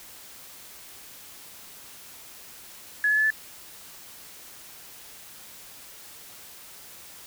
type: tone with pitch steps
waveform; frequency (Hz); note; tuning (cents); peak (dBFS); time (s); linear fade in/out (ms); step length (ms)
sine; 1696 / 1711.7 / 1727.6 / 1743.7; G#6 / A6 / A6 / A6; +36 / -48 / -32 / -16; -19; 3.04-3.304; 2; 66
effects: white hiss -46 dBFS RMS until 7.26 s